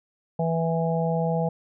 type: harmonic tone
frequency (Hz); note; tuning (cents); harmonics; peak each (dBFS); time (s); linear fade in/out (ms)
164.81; E3; 0; 1 / 3 / 4 / 5; -24 / -28 / -29 / -31; 0.39-1.49; 5
effects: none